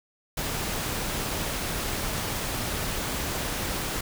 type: noise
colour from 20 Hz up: pink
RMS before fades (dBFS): -30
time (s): 0.37-4.01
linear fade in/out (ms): 5
effects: none